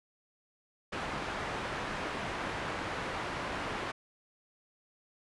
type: low-pass noise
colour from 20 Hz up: white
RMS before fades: -37 dBFS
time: 0.92-3.92 s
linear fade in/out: 10 ms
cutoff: 1600 Hz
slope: 12 dB/octave
effects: resampled to 24000 Hz